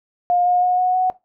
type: tone with pitch steps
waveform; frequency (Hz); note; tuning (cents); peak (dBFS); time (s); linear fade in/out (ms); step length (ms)
sine; 710 / 717.4 / 724.9 / 732.5 / 740.2; F5 / F5 / F#5 / F#5 / F#5; +28 / +46 / -36 / -18 / 0; -14; 0.3-1.1; 0; 160
effects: noise-tail reverb RT60 0.2 s tail -18 dB re dry